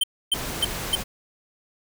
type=tone bursts; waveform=square; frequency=3109 Hz; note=G7; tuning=15 cents flat; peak=-18 dBFS; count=4; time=0.01-0.954 s; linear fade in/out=5 ms; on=26 ms; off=280 ms
type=noise; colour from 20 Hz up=pink; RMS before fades=-31 dBFS; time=0.33-1.04 s; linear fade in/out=20 ms
effects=none